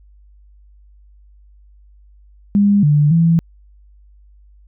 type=tone with pitch steps; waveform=sine; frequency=202.6 / 147.6 / 166.1 Hz; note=G#3 / D3 / E3; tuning=-43 / +9 / +13 cents; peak=-9 dBFS; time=2.55-3.39 s; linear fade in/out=0 ms; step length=280 ms; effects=added 50 Hz sine -44 dBFS peak until 4.67 s